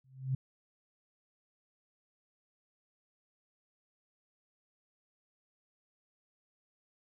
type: tone with exponential growth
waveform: sine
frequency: 131.9 Hz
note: C3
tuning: 14 cents sharp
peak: -26 dBFS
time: 0.04-0.35 s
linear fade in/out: 5 ms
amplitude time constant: 66 ms
effects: none